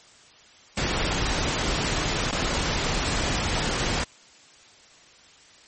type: noise with dropouts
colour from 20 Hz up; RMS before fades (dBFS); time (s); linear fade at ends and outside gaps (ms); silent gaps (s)
pink; -25; 0.77-4.04; 5; 2.313-2.324
effects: white hiss -52 dBFS RMS until 5.67 s + MP3 32 kbps